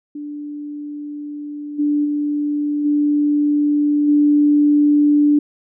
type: tone with level steps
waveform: sine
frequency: 293.7 Hz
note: D4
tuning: in tune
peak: -26 / -14 / -17 / -13 / -10 dBFS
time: 0.15-5.39 s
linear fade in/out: 5 ms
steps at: 1.78 / 2.04 / 2.84 / 4.07 s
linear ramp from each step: 20 ms
effects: none